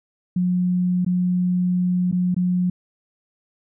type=tone with dropouts; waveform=sine; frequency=180 Hz; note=F#3; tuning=47 cents flat; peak=-17 dBFS; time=0.36-2.7 s; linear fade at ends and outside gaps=5 ms; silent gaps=1.048-1.063 / 2.115-2.125 / 2.345-2.364 s; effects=none